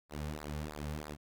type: tone with flanger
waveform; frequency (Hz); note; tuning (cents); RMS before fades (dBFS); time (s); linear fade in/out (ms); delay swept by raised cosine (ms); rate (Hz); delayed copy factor
sawtooth; 75.1; D2; +39; -41; 0.09-1.17; 50; 0.32 to 3.12; 3.1; -0.9
effects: none